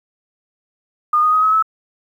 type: tone with pitch steps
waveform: sine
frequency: 1220 / 1239.9 / 1260.1 / 1280.7 / 1301.5 Hz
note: D#6 / D#6 / D#6 / D#6 / E6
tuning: -34 / -6 / +22 / +50 / -22 cents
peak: -11 dBFS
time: 1.13-1.625 s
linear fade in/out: 5 ms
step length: 99 ms
effects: 8-bit